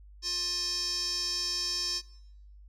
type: tone with band-pass filter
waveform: square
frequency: 354.4 Hz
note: F4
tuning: 25 cents sharp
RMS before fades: -32 dBFS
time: 0.22-2.02 s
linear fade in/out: 50 ms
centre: 5300 Hz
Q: 8.3
effects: noise-tail reverb RT60 0.8 s tail -21 dB re dry + added 50 Hz sine -49 dBFS peak until 2.68 s